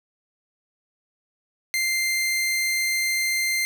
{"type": "tone", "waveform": "sawtooth", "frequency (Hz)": 2091, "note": "C7", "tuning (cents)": -2, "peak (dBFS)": -18, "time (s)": [1.74, 3.65], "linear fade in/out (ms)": 0, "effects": ["8-bit"]}